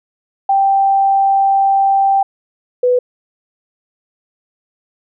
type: tone pair in turn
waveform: sine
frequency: 784 / 496.1 Hz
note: G5 / B4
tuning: 0 / +8 cents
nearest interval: minor sixth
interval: 792 cents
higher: first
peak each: -9 dBFS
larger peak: neither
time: 0.49-2.23 / 2.83-2.99 s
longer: first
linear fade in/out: 5 ms
effects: none